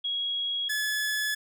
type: tone pair in turn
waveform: sine / sawtooth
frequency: 3312 / 1712.4 Hz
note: G#7 / A6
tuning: -5 / -47 cents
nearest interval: major seventh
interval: 1142 cents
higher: first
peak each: -27 / -23 dBFS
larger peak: second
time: 0.04-0.69 / 0.69-1.35 s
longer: second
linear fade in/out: 10 ms
effects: none